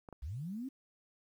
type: clicks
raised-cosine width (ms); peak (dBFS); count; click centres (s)
1; -34; 2; 0.088 / 0.127
type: linear sweep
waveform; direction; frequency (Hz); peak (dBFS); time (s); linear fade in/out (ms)
sine; up; 55.7 to 277.2; -38; 0.22-0.69; 10
effects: 11-bit